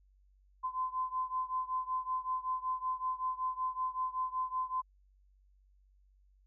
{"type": "beating tone pair", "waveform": "sine", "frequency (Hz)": [1025, 1030.3], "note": ["C6", "C6"], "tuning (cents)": [-36, -27], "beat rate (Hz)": 5.3, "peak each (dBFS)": [-35, -37], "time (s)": [0.63, 4.82], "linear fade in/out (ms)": 20, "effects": ["added 48 Hz sine -63 dBFS peak until 6.46 s"]}